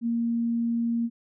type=tone; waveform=sine; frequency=233.1 Hz; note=A#3; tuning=in tune; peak=-23 dBFS; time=0.01-1.1 s; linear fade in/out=50 ms; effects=none